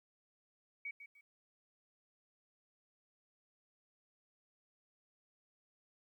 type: tone with echo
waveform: sine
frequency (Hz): 2257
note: C#7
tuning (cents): +31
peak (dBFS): -40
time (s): 0.85-0.91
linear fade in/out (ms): 5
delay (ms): 150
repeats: 2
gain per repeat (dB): -10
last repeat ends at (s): 1.21
effects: 13-bit